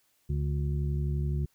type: harmonic tone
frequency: 71.8 Hz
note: D2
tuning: 39 cents flat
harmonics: 1 / 2 / 3 / 5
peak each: -29 / -30 / -42 / -43 dBFS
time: 0.29-1.46 s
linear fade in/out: 10 ms
effects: white hiss -70 dBFS RMS until 1.54 s